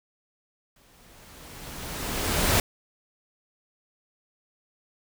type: noise with exponential growth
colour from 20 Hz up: pink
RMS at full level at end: -20 dBFS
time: 0.76-2.6 s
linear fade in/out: 2 ms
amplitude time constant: 400 ms
effects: none